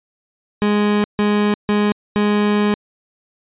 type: tone bursts at uneven times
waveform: 30% pulse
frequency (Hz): 207.7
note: G#3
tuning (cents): 0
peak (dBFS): -11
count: 4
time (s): 0.62-1.04 / 1.19-1.54 / 1.69-1.92 / 2.16-2.74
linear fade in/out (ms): 0
effects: resampled to 8000 Hz